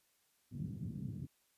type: band-pass noise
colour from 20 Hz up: pink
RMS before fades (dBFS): -43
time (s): 0.51-1.27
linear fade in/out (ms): 20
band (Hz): 110 to 210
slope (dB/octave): 24
effects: white hiss -75 dBFS RMS until 1.57 s + resampled to 32000 Hz